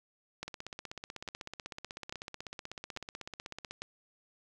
two click trains, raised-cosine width 0.2 ms, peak -21 / -24 dBFS, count 5 / 53, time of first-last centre 0.43-3.82 / 0.48-3.71 s, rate 1.18 / 16.1 Hz, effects none

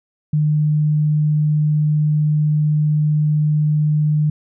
sine tone, 151.3 Hz, D#3, 48 cents flat, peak -13 dBFS, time 0.33-4.3 s, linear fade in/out 5 ms, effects none

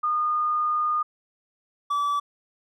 sine / triangle tone pair in turn, 1222 / 1153.4 Hz, D#6 / D6, -32 / -32 cents, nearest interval minor second, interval 100 cents, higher first, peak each -21 / -20 dBFS, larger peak second, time 0.03-1.03 / 1.9-2.2 s, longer first, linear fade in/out 10 ms, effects none

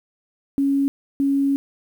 sine tone bursts at uneven times, 277.2 Hz, C#4, in tune, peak -16 dBFS, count 2, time 0.58-0.88 / 1.2-1.56 s, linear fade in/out 0 ms, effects 8-bit

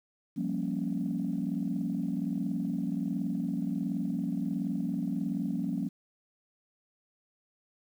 sine chord, G half-diminished seventh, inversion third, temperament equal, 174.61 / 196 / 233.1 / 277.2 Hz, F3 / G3 / Bb3 / Db4, 0 / 0 / 0 / 0 cents, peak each -34 dBFS, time 0.36-5.89 s, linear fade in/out 20 ms, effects tanh soft clip ceiling -21 dBFS + 10-bit

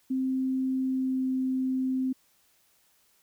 sine tone with pitch glide, 261.6 to 260.1 Hz, C4 to C4, 0 to -10 cents, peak -25 dBFS, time 0.1-2.13 s, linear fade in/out 10 ms, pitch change -10 cents, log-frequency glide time 0.8-1.3 s, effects white hiss -66 dBFS RMS until 3.22 s

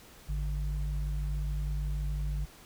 sine tone pair together, 52.76 / 146.4 Hz, G#1 / D3, +28 / -5 cents, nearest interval octave + tritone, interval 1767 cents, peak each -30 / -37 dBFS, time 0.28-2.46 s, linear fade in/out 20 ms, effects pink hiss -54 dBFS RMS until 2.65 s

